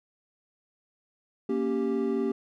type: chord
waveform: triangle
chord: G diminished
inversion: first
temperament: equal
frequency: 233.1 / 277.2 / 392 Hz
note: Bb3 / Db4 / G4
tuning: 0 / 0 / 0 cents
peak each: -28 / -29 / -26 dBFS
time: 1.49-2.32 s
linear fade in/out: 5 ms
effects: none